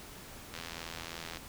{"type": "click train", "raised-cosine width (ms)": 0.2, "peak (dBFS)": -23, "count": 70, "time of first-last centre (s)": [0.54, 1.371], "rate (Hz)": 83, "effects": ["pink hiss -49 dBFS RMS until 1.48 s"]}